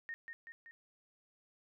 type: tone with echo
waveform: sine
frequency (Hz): 1846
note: A#6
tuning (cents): -17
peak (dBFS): -40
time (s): 0.09-0.14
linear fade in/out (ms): 0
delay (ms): 190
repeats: 3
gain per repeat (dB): -4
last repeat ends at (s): 0.71
effects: none